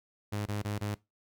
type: tone bursts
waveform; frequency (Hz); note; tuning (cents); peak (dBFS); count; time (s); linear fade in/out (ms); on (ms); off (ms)
sawtooth; 103.7; G#2; -2; -28; 4; 0.32-0.949; 10; 140; 23
effects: noise-tail reverb RT60 0.2 s tail -20 dB re dry